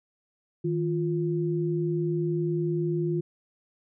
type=tone pair together; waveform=sine; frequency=157.77 / 349.2 Hz; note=D#3 / F4; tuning=+24 / 0 cents; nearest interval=octave + major second; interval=1376 cents; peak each=-27 dBFS; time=0.64-3.21 s; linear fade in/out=10 ms; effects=none